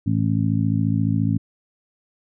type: harmonic tone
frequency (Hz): 54.4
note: A1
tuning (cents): -19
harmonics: 2 / 3 / 4 / 5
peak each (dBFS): -21 / -23 / -24 / -25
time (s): 0.06-1.38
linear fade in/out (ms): 10
effects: none